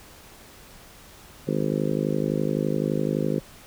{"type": "harmonic tone", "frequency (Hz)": 51.8, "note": "G#1", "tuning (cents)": -4, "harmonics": [3, 4, 5, 6, 7, 8, 9, 10], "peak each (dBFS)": [-28, -29, -30, -31, -31, -32, -33, -33], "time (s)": [1.47, 3.4], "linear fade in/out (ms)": 10, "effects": ["pink hiss -48 dBFS RMS until 3.66 s"]}